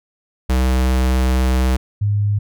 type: tone pair in turn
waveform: square / sine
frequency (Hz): 64 / 102.92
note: C2 / G#2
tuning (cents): -38 / -15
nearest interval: minor sixth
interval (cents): 823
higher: second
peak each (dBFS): -14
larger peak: neither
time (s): 0.49-1.77 / 2.01-2.39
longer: first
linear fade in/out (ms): 10
effects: none